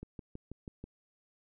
click train, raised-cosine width 3 ms, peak -30 dBFS, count 6, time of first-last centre 0.03-0.84 s, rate 6.17 Hz, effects none

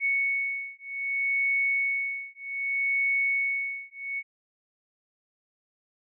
sine beating tone pair, 2217 / 2217.64 Hz, C#7 / C#7, 0 / 0 cents, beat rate 0.64 Hz, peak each -28 dBFS, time 0-4.23 s, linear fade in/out 50 ms, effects none

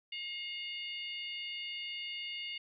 harmonic tone with a mistuned harmonic, 714 Hz, F5, 38 cents sharp, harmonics 3 / 4 / 5 / 6, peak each -44 / -40 / -51 / -52 dBFS, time 0.12-2.58 s, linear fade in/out 5 ms, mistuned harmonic 6, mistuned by +100 cents, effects none

